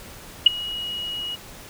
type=tone with ADSR envelope; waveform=sine; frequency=2900 Hz; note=F#7; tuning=35 cents flat; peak=-4 dBFS; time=0.46-1.36 s; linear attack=6 ms; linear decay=14 ms; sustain=-23 dB; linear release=16 ms; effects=pink hiss -42 dBFS RMS until 1.69 s